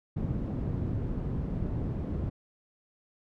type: low-pass noise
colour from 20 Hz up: white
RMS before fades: -32 dBFS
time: 0.16-2.3 s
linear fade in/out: 10 ms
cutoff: 170 Hz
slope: 12 dB/octave
effects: none